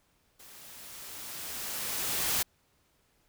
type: noise with level ramp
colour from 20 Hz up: white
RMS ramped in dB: -52 to -28 dBFS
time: 0.39-2.43 s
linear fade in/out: 10 ms
effects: pink hiss -70 dBFS RMS until 3.28 s